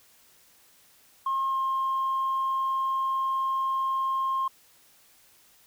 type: tone with pitch glide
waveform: sine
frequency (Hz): 1072 to 1064.6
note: C6 to C6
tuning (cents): +42 to +30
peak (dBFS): -23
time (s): 1.26-4.48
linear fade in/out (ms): 5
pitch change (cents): -12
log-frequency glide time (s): 1.49-1.56
effects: tanh soft clip ceiling -21 dBFS + white hiss -59 dBFS RMS until 5.66 s